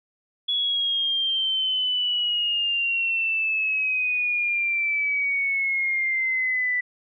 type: exponential sweep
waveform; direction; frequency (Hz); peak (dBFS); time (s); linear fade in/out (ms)
sine; down; 3386 to 1975.5; -21; 0.48-6.81; 10
effects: none